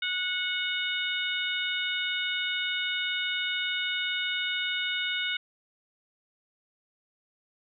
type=harmonic tone; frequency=733 Hz; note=F#5; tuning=16 cents flat; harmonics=2 / 3 / 4 / 5; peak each=-33 / -33 / -33 / -33 dBFS; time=0.02-5.37 s; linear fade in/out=5 ms; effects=none